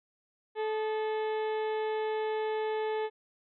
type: harmonic tone with a mistuned harmonic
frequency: 434 Hz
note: A4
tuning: 24 cents flat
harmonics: 1 / 2 / 3 / 4 / 5 / 6 / 7 / 8 / 9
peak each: -30 / -36 / -50 / -45 / -48 / -53 / -54 / -53 / -59 dBFS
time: 0.55-3.1 s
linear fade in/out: 50 ms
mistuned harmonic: 3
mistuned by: -76 cents
effects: none